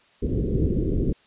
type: low-pass noise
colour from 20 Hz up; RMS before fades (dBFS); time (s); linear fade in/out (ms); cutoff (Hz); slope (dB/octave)
pink; -23; 0.22-1.13; 10; 450; 48
effects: white hiss -58 dBFS RMS until 1.26 s + resampled to 8000 Hz